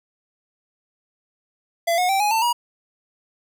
square tone with pitch steps, 677 / 725.6 / 777.7 / 833.5 / 893.3 / 957.4 Hz, E5 / F#5 / G5 / G#5 / A5 / A#5, +46 / -34 / -14 / +6 / +26 / +46 cents, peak -18 dBFS, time 1.87-2.53 s, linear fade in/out 10 ms, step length 110 ms, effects none

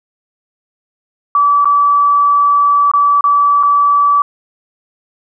sine tone with dropouts, 1152 Hz, D6, 34 cents flat, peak -7 dBFS, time 1.35-4.22 s, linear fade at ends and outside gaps 2 ms, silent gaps 1.646-1.655 / 2.915-2.936 / 3.209-3.24 / 3.629-3.633 s, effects none

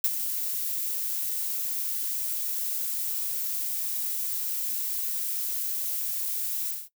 violet noise with ADSR envelope, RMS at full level -21 dBFS, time 0.04-6.89 s, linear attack 3 ms, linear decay 42 ms, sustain -9 dB, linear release 220 ms, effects noise-tail reverb RT60 0.1 s tail -17 dB re dry

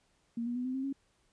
sine tone with pitch steps, 233.1 / 240.8 / 248.7 / 256.9 / 265.3 / 274 Hz, A#3 / B3 / B3 / C4 / C4 / C#4, 0 / -44 / +12 / -32 / +24 / -20 cents, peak -32 dBFS, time 0.37-0.928 s, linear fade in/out 5 ms, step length 93 ms, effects pink hiss -72 dBFS RMS until 1.32 s + resampled to 22050 Hz

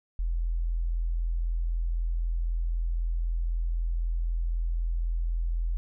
sine tone, 41.95 Hz, E1, 31 cents sharp, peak -25 dBFS, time 0.19-5.77 s, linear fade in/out 0 ms, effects none

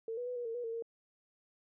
sine tone with pitch steps, 451.1 / 488.5 / 496.2 / 483.1 / 455.3 / 485.1 / 454.9 / 460.7 Hz, A4 / B4 / B4 / B4 / A#4 / B4 / A#4 / A#4, +43 / -19 / +8 / -38 / -41 / -31 / -42 / -20 cents, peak -36 dBFS, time 0.08-0.824 s, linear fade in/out 2 ms, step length 93 ms, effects none

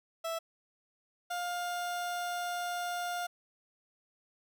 30% pulse tone pair in turn, 659.3 / 705.9 Hz, E5 / F5, 0 / +18 cents, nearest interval minor second, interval 118 cents, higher second, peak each -31 / -31 dBFS, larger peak neither, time 0.24-0.39 / 1.3-3.27 s, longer second, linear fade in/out 10 ms, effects none

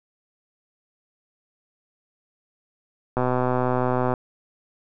click train, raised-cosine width 1 ms, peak -9 dBFS, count 123, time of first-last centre 3.17-4.138 s, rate 126 Hz, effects none

